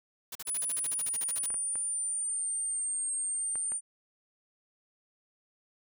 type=noise bursts; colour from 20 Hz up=white; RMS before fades=-40 dBFS; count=16; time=0.32-1.463 s; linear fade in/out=5 ms; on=33 ms; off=41 ms
type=linear two-way sweep; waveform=sine; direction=down then up; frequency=9956 to 8540 to 9070 Hz; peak=-30 dBFS; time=0.45-3.81 s; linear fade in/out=50 ms; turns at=3.13 s
type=clicks; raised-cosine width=0.5 ms; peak=-30 dBFS; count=5; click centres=1.504 / 1.543 / 1.756 / 3.556 / 3.72 s
effects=none